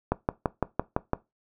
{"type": "click train", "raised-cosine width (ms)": 1, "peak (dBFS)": -9, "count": 7, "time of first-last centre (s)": [0.12, 1.134], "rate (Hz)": 5.92, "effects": ["noise-tail reverb RT60 0.2 s tail -19 dB re dry"]}